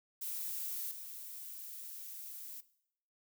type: noise with level steps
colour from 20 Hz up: violet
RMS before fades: -40 / -47 dBFS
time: 0.21-2.61 s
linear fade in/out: 10 ms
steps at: 0.91 s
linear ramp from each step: 5 ms
effects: noise-tail reverb RT60 0.7 s tail -18 dB re dry